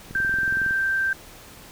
click train, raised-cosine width 3 ms, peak -24 dBFS, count 14, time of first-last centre 0.11-0.709 s, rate 21.7 Hz
sine tone, 1568 Hz, G6, in tune, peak -20 dBFS, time 0.15-1.13 s, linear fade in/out 2 ms
effects pink hiss -45 dBFS RMS until 1.71 s

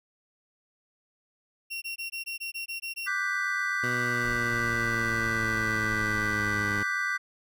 35% pulse tone bursts, 2737 Hz, F7, 36 cents flat, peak -31 dBFS, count 10, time 1.7-3.08 s, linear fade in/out 20 ms, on 120 ms, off 20 ms
triangle chord, G major seventh, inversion second, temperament equal, 1174.7 / 1480 / 1568 / 1975.5 Hz, D6 / F#6 / G6 / B6, 0 / 0 / 0 / 0 cents, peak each -33 / -31 / -30 / -29 dBFS, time 3.06-7.18 s, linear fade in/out 20 ms
15% pulse linear sweep, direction down, 123.47 to 101.5 Hz, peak -25 dBFS, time 3.83-6.83 s, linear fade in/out 5 ms
brown noise, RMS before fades -43 dBFS, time 4.23-6.79 s, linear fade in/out 5 ms
effects none

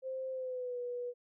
sine tone with pitch glide, 523.3 to 488.3 Hz, C5 to B4, 0 to -20 cents, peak -36 dBFS, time 0.02-1.14 s, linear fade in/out 50 ms, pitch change -120 cents, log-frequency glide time 0.31-0.79 s, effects none

